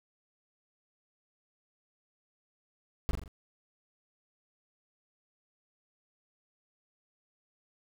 brown noise with echo, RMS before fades -27 dBFS, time 3.09-3.11 s, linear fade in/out 0 ms, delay 42 ms, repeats 4, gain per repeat -5 dB, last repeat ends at 3.278 s, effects none

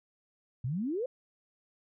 sine exponential sweep, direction up, 114.3 to 540 Hz, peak -30 dBFS, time 0.64-1.06 s, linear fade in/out 5 ms, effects none

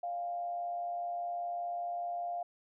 sine tone with frequency modulation, 698.5 Hz, F5, in tune, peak -34 dBFS, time 0.03-2.43 s, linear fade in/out 5 ms, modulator 119 Hz, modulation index 0.29, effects none

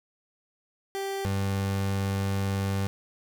30% pulse tone pair in turn, 391.6 / 97.9 Hz, G4 / G2, -2 / -2 cents, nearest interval 2 octaves, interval 2400 cents, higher first, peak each -27 / -23 dBFS, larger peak second, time 0.95-1.25 / 1.25-2.87 s, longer second, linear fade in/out 0 ms, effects none

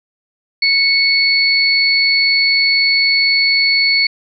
sine tone pair together, 2211 / 4422 Hz, C#7 / C#8, -5 / -5 cents, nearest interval octave, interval 1200 cents, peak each -13 dBFS, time 0.62-4.07 s, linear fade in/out 5 ms, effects none

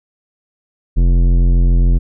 triangle tone with tanh clipping, 43.65 Hz, F1, in tune, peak -10 dBFS, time 0.96-1.99 s, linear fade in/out 20 ms, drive 18 dB, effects none

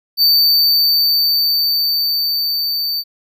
square tone with level ramp, 4577 Hz, D8, 45 cents flat, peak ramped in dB -9 to -18 dBFS, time 0.17-3.04 s, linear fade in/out 50 ms, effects none

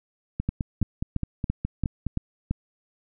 two click trains, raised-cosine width 5 ms, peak -12 / -14 dBFS, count 7 / 9, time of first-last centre 0.49-2.51 / 0.4-2.067 s, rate 2.97 / 4.8 Hz, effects none

